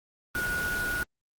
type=tone in noise; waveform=sine; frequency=1453 Hz; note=F#6; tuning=32 cents flat; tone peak=-28 dBFS; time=0.35-1.03 s; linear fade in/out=0 ms; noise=pink; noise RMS=-35 dBFS; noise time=0.35-1.03 s; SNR=+4 dB; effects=Opus 24 kbps